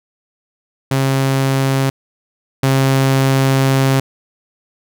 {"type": "tone pair in turn", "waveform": "sawtooth", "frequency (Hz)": [135, 134.39], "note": ["C#3", "C3"], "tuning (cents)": [-45, 47], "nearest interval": "unison", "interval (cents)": 8, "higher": "first", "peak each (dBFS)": [-9, -7], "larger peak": "second", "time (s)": [[0.91, 1.9], [2.63, 4]], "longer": "second", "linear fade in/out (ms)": 5, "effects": []}